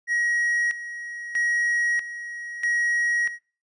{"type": "tone with tremolo", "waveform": "triangle", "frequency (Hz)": 1899, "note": "A#6", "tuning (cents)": 32, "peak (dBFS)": -19, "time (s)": [0.07, 3.39], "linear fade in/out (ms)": 50, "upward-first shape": "square", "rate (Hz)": 0.78, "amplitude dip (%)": 75, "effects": ["noise-tail reverb RT60 0.4 s tail -24 dB re dry", "resampled to 22050 Hz"]}